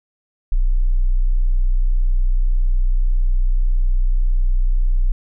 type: tone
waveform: sine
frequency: 30.87 Hz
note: B0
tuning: in tune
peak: -12 dBFS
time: 0.52-5.12 s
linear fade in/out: 0 ms
effects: none